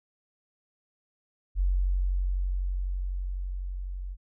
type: tone with level ramp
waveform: sine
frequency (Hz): 46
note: F#1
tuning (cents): -9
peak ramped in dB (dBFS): -21 to -33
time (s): 1.55-4.17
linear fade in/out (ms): 50
effects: none